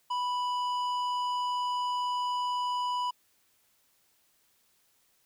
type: tone with tanh clipping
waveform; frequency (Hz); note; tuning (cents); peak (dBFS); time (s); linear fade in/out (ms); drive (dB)
triangle; 987.8; B5; 0; -30; 0.1-3.11; 10; 15
effects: white hiss -69 dBFS RMS until 5.25 s